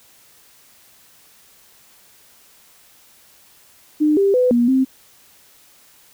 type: tone with pitch steps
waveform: sine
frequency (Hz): 302.8 / 395.6 / 501 / 239.3 / 262.8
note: D#4 / G4 / B4 / A#3 / C4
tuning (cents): -47 / +16 / +25 / +46 / +8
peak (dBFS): -12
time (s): 4-4.85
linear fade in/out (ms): 20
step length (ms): 170
effects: white hiss -51 dBFS RMS until 6.13 s